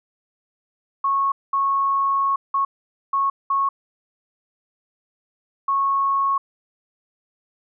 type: tone bursts at uneven times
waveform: sine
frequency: 1100 Hz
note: C#6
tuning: 14 cents flat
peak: -17 dBFS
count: 6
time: 1.04-1.32 / 1.53-2.36 / 2.54-2.65 / 3.13-3.3 / 3.5-3.69 / 5.68-6.38 s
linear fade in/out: 5 ms
effects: none